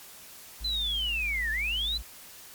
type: tone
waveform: triangle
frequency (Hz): 55.1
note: A1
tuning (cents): +3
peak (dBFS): -33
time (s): 0.6-2.03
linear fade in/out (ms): 20
type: linear two-way sweep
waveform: sine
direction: down then up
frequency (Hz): 4100 to 1712 to 4100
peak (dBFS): -27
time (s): 0.64-1.98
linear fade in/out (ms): 10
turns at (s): 1.51
effects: white hiss -48 dBFS RMS until 2.54 s + MP3 96 kbps